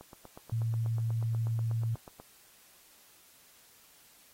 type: click train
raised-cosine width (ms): 1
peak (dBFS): -33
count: 19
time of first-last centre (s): 0.01-2.2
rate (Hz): 8.22
type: tone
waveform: sine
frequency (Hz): 114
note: A#2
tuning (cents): -38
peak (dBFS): -28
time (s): 0.52-1.95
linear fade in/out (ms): 5
effects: white hiss -60 dBFS RMS until 4.33 s + AAC 48 kbps